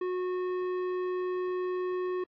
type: tone with tanh clipping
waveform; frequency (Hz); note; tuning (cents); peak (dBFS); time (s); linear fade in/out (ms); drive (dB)
sine; 364.9; F#4; -24; -31; 0.01-2.24; 5; 12
effects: AAC 64 kbps